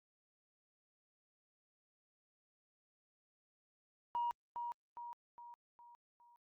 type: tone with echo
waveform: sine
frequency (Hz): 952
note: A#5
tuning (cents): +36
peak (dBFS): -33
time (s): 4.15-4.31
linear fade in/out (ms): 0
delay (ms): 410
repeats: 5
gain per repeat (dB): -6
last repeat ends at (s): 6.36
effects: tanh soft clip ceiling -30 dBFS + Opus 48 kbps